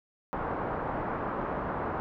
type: low-pass noise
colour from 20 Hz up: white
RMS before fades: -33 dBFS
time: 0.33-2 s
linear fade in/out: 0 ms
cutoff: 1200 Hz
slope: 24 dB/octave
effects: none